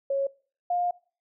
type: tone pair in turn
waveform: sine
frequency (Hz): 550 / 707.7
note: C#5 / F5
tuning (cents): -14 / +23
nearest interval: major third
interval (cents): 437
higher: second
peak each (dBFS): -23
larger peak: neither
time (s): 0.1-0.27 / 0.7-0.91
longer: second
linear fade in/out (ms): 5
effects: noise-tail reverb RT60 0.4 s tail -22 dB re dry